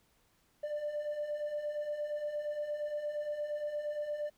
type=beating tone pair; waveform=triangle; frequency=587.3 / 595.9 Hz; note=D5 / D5; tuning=0 / +25 cents; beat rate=8.6 Hz; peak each=-38 / -32 dBFS; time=0.63-4.3 s; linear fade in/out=10 ms; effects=tanh soft clip ceiling -30 dBFS + pink hiss -71 dBFS RMS until 4.37 s